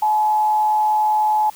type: tone with frequency modulation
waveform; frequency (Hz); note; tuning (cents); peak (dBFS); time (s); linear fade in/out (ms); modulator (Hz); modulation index
sine; 855; A5; -50; -14; 0.02-1.5; 5; 140; 0.23
effects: white hiss -44 dBFS RMS until 1.55 s